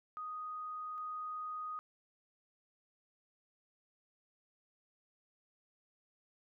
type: tone pair in turn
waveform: sine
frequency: 1244.5 / 1244.5 Hz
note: D#6 / D#6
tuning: 0 / 0 cents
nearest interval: unison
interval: 0 cents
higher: neither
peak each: -40 / -39 dBFS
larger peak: second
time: 0.17-0.98 / 0.98-1.79 s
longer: neither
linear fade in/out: 0 ms
effects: none